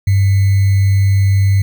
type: tone with sample-and-hold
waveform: sine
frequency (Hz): 98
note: G2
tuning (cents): 0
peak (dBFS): -8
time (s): 0.07-1.62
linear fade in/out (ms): 5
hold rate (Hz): 2100
effects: none